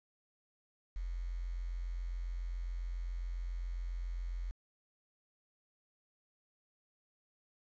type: tone with quantisation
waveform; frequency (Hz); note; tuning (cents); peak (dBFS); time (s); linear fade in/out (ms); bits
sine; 43.65; F1; 0; -36; 0.96-4.51; 0; 10
effects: resampled to 16000 Hz